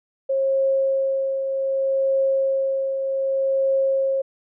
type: tone with tremolo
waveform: sine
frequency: 539 Hz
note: C#5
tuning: 49 cents flat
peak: -16 dBFS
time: 0.29-4.22 s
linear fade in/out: 10 ms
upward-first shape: triangle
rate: 0.65 Hz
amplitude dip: 50%
effects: none